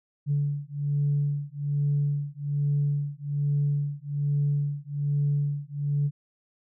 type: beating tone pair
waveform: sine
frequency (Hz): 143.5 / 144.7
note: D3 / D3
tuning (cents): -40 / -25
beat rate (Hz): 1.2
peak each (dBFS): -26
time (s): 0.26-6.11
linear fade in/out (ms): 50
effects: tanh soft clip ceiling -17 dBFS